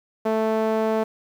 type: tone with band-pass filter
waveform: sawtooth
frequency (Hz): 220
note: A3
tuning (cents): 0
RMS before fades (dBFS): -22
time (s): 0.25-1.04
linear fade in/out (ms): 10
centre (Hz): 590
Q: 1.4
effects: 8-bit